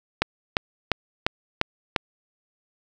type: click train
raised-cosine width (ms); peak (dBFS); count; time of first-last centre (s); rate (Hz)
0.3; -3; 6; 0.22-1.962; 2.87
effects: none